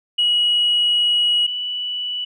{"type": "tone pair in turn", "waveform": "sine", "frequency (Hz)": [2911, 2958], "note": ["F#7", "F#7"], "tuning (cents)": [-29, -1], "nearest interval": "unison", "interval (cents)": 28, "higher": "second", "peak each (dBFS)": [-13, -22], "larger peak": "first", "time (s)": [[0.18, 1.47], [1.47, 2.25]], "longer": "first", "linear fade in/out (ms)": 10, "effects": ["tanh soft clip ceiling -10 dBFS"]}